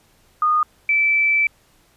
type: tone pair in turn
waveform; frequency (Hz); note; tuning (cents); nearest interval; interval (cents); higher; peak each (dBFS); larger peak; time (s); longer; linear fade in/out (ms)
sine; 1229 / 2320; D#6 / D7; -22 / -22; major seventh; 1100; second; -14; neither; 0.42-0.63 / 0.89-1.47; second; 2
effects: pink hiss -57 dBFS RMS until 1.96 s + resampled to 32000 Hz